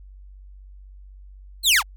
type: linear sweep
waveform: sawtooth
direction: down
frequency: 4358 to 659.3 Hz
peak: -11 dBFS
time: 1.63-1.83 s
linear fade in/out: 50 ms
effects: added 48 Hz sine -41 dBFS peak until 1.96 s